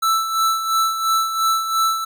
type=tone with tremolo; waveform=square; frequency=1322 Hz; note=E6; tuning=5 cents sharp; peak=-15 dBFS; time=0.02-2.05 s; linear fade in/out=10 ms; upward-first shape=sine; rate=2.9 Hz; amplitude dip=60%; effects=none